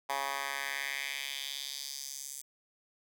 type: tone with high-pass filter sweep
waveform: 10% pulse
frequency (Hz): 138.59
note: C#3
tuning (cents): 0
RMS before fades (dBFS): -38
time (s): 0.09-2.42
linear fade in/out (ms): 10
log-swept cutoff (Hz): 930 to 7800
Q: 2.2
effects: none